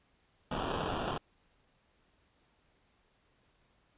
blue noise with sample-and-hold, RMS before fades -35 dBFS, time 0.51-1.18 s, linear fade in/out 5 ms, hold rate 2100 Hz, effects pink hiss -71 dBFS RMS until 3.97 s + resampled to 8000 Hz

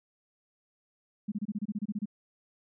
sine tone bursts, 207.7 Hz, G#3, in tune, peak -29 dBFS, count 12, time 1.28-2.057 s, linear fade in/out 10 ms, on 40 ms, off 27 ms, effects none

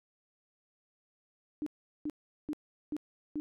sine tone bursts, 300 Hz, D4, 37 cents sharp, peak -32 dBFS, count 5, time 1.62-3.4 s, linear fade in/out 0 ms, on 44 ms, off 390 ms, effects none

